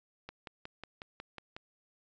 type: click train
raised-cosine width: 0.3 ms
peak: -27 dBFS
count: 8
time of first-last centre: 0.29-1.565 s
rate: 5.49 Hz
effects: resampled to 16000 Hz